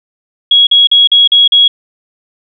sine tone bursts, 3322 Hz, G#7, in tune, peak -3 dBFS, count 6, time 0.51-1.68 s, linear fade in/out 5 ms, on 160 ms, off 42 ms, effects none

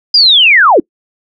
sine linear sweep, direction down, 4978 to 268 Hz, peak -3 dBFS, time 0.14-0.8 s, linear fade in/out 5 ms, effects noise-tail reverb RT60 0.1 s tail -26 dB re dry

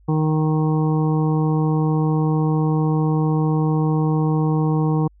harmonic tone, 155.56 Hz, D#3, in tune, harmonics 1 / 2 / 3 / 5 / 6 / 7, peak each -17 / -23 / -27 / -31 / -33 / -34 dBFS, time 0.08-5.08 s, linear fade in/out 10 ms, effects added 50 Hz sine -49 dBFS peak until 5.2 s

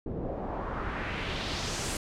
pink noise with low-pass filter sweep, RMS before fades -34 dBFS, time 0.06-1.97 s, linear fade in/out 2 ms, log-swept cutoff 400 to 9400 Hz, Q 1.8, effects none

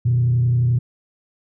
sine tone with frequency modulation, 121.2 Hz, B2, 32 cents flat, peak -13 dBFS, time 0.05-0.79 s, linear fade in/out 10 ms, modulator 31.5 Hz, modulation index 0.38, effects tanh soft clip ceiling -10 dBFS

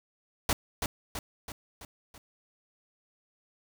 pink noise with echo, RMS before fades -26 dBFS, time 0.49-0.53 s, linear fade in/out 2 ms, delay 330 ms, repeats 5, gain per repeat -5 dB, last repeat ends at 2.18 s, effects none

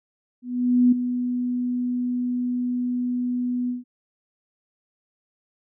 sine tone with ADSR envelope, 246.9 Hz, B3, in tune, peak -12 dBFS, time 0.42-3.84 s, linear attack 500 ms, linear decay 9 ms, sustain -10 dB, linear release 150 ms, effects none

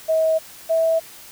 sine tone pair in turn, 640 / 652.3 Hz, D#5 / E5, +49 / -18 cents, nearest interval unison, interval 33 cents, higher second, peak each -15 dBFS, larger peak neither, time 0.08-0.39 / 0.69-1 s, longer neither, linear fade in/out 20 ms, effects white hiss -42 dBFS RMS until 1.31 s

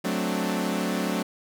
sawtooth chord, D dominant seventh, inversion first, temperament equal, 185 / 220 / 261.6 / 293.7 Hz, F#3 / A3 / C4 / D4, 0 / 0 / 0 / 0 cents, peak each -25 / -26 / -28 / -28 dBFS, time 0.04-1.23 s, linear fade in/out 10 ms, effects none

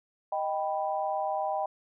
sine chord, Eb augmented, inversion none, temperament equal, 622.3 / 784 / 987.8 Hz, Eb5 / G5 / B5, 0 / 0 / 0 cents, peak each -32 / -30 / -36 dBFS, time 0.32-1.66 s, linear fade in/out 5 ms, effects none

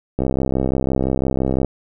click train, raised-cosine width 2 ms, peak -6 dBFS, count 97, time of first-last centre 0.19-1.647 s, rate 65.9 Hz, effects none

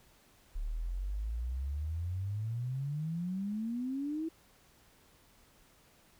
sine exponential sweep, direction up, 35.39 to 329.6 Hz, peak -33 dBFS, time 0.55-4.29 s, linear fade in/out 10 ms, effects pink hiss -64 dBFS RMS until 6.19 s

